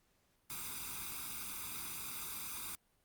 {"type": "noise with comb filter", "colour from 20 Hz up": "white", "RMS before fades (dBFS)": -43, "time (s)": [0.5, 2.75], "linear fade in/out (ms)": 0, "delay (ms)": 0.82, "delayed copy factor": 0.9, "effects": ["pink hiss -75 dBFS RMS until 3.04 s", "Opus 48 kbps"]}